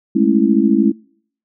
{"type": "chord", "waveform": "sine", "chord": "A major seventh", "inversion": "third", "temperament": "just", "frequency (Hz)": [206.2, 220, 275, 330], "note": ["G#3", "A3", "C#4", "E4"], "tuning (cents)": [-12, 0, -14, 2], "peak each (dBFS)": -16, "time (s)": [0.15, 0.92], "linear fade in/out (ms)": 10, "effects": ["noise-tail reverb RT60 0.6 s tail -26 dB re dry"]}